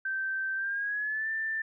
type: tone with pitch glide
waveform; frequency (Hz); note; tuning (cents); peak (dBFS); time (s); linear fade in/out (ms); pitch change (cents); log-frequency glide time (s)
sine; 1556 to 1777.1; G6 to A6; -13 to +17; -29; 0.05-1.62; 5; +230; 0.55-1.29
effects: none